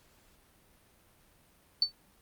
sine tone with exponential decay, 4500 Hz, C#8, 25 cents sharp, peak -19 dBFS, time 1.82-1.92 s, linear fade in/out 2 ms, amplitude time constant 21 ms, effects pink hiss -64 dBFS RMS until 2.21 s + Opus 48 kbps

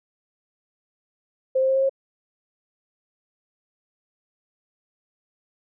sine tone with pitch steps, 523.3 / 527.5 / 531.8 / 536.2 / 540.5 Hz, C5 / C5 / C5 / C5 / C#5, 0 / +14 / +28 / +42 / -44 cents, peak -17 dBFS, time 1.55-1.895 s, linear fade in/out 10 ms, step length 69 ms, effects none

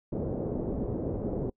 white low-pass noise, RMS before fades -32 dBFS, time 0.12-1.5 s, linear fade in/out 5 ms, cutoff 480 Hz, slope 24 dB/octave, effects noise-tail reverb RT60 0.1 s tail -24 dB re dry

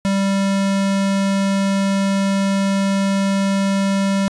square tone, 196 Hz, G3, in tune, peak -16 dBFS, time 0.05-4.28 s, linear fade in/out 0 ms, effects resampled to 22050 Hz

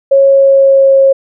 sine tone with pitch glide, 548 to 542 Hz, C#5 to C#5, -20 to -39 cents, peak -3 dBFS, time 0.11-1.13 s, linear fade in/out 10 ms, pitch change -19 cents, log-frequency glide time 0.28-0.96 s, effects none

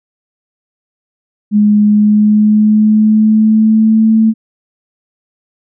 sine tone with pitch glide, 208.8 to 221.2 Hz, G#3 to A3, +10 to +9 cents, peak -5 dBFS, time 1.51-4.34 s, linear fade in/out 50 ms, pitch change +99 cents, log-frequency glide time 1.84-4.13 s, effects none

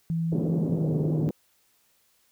sine tone with pitch glide, 164.81 to 154.66 Hz, E3 to D#3, 0 to -10 cents, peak -24 dBFS, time 0.1-1.29 s, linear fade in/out 0 ms, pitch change -110 cents, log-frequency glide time 0.72-0.92 s
pink band-pass noise, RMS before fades -29 dBFS, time 0.32-1.31 s, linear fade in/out 2 ms, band 140 to 450 Hz, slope 24 dB/octave
effects white hiss -66 dBFS RMS until 2.31 s

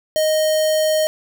square tone with notch filter, 622.3 Hz, D#5, in tune, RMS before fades -17 dBFS, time 0.16-1.07 s, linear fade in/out 0 ms, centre 1500 Hz, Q 0.93, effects none

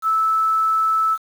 sine tone with quantisation, 1310 Hz, E6, 11 cents flat, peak -15 dBFS, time 0.02-1.18 s, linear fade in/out 50 ms, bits 7, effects none

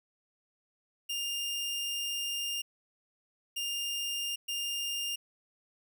sawtooth tone bursts at uneven times, 2807 Hz, F7, 8 cents sharp, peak -29 dBFS, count 3, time 1.09-2.62 / 3.56-4.36 / 4.48-5.16 s, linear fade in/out 10 ms, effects none

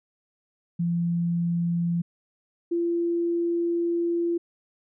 sine tone pair in turn, 171.1 / 341.5 Hz, F3 / F4, -35 / -39 cents, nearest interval octave, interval 1196 cents, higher second, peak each -22 dBFS, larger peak neither, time 0.79-2.02 / 2.71-4.38 s, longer second, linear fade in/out 10 ms, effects none

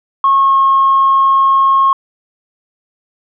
sine tone with pitch glide, 1090 to 1083.1 Hz, C#6 to C#6, -29 to -40 cents, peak -6 dBFS, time 0.24-1.93 s, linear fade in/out 2 ms, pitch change -11 cents, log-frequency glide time 0.39-0.58 s, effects tanh soft clip ceiling -2 dBFS

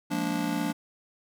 square chord, Bb dominant seventh, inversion second, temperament just, 174.81 / 209.8 / 233.1 / 291.4 Hz, F3 / Ab3 / Bb3 / D4, +2 / +18 / 0 / -13 cents, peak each -34 / -36 / -34 / -31 dBFS, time 0.1-0.73 s, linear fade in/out 20 ms, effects none

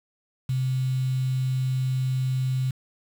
sine tone with quantisation, 130 Hz, C3, 11 cents flat, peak -22 dBFS, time 0.49-2.71 s, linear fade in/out 5 ms, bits 7, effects none

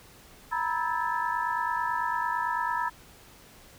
sine tone cluster, 936 / 985 / 1306 / 1643 / 1744 Hz, A#5 / B5 / E6 / G#6 / A6, +7 / -5 / -17 / -19 / -16 cents, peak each -31 / -30 / -34 / -38 / -35 dBFS, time 0.51-2.9 s, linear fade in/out 20 ms, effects pink hiss -53 dBFS RMS until 3.78 s

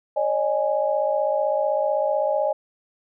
sine chord, C# suspended second, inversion none, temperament equal with one note detuned, 554.4 / 610.2 / 830.6 Hz, C#5 / D#5 / G#5, 0 / -34 / 0 cents, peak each -24 / -22 / -26 dBFS, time 0.16-2.53 s, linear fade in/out 10 ms, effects none

